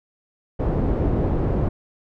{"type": "low-pass noise", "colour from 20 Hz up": "pink", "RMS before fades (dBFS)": -21, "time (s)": [0.59, 1.69], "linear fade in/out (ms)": 10, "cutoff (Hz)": 510, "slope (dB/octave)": 12, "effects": []}